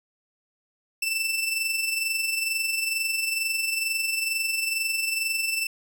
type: tone with amplitude modulation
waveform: sawtooth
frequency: 2663 Hz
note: E7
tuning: 17 cents sharp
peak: -19 dBFS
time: 1.02-5.67 s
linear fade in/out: 5 ms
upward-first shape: sine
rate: 22.2 Hz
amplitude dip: 50%
effects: none